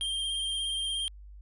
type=tone with vibrato; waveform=square; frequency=3187 Hz; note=G7; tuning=28 cents sharp; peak=-30 dBFS; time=0.01-1.08 s; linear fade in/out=0 ms; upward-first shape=sine; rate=17 Hz; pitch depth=22 cents each way; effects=added 50 Hz sine -45 dBFS peak until 1.41 s + resampled to 24000 Hz